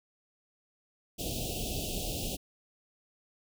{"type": "band-stop noise", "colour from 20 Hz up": "pink", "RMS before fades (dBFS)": -35, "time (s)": [1.18, 2.37], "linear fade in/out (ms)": 20, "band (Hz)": [760, 2600], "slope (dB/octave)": 96, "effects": []}